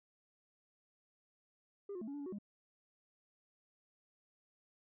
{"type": "tone with pitch steps", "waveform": "sine", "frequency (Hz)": [401.8, 358.6, 219.1, 280.5, 289.4, 283.3, 370.8, 204], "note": ["G4", "F4", "A3", "C#4", "D4", "C#4", "F#4", "G#3"], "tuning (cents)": [43, 46, -7, 21, -25, 38, 4, -31], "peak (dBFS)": -39, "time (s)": [1.89, 2.386], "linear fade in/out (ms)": 5, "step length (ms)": 62, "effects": ["tanh soft clip ceiling -40 dBFS"]}